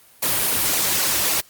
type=noise with flanger; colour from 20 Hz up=white; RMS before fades=-20 dBFS; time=0.22-1.41 s; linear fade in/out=10 ms; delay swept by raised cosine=0.55 to 4.65 ms; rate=3.7 Hz; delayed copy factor=-0.6; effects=white hiss -51 dBFS RMS until 1.49 s + Opus 32 kbps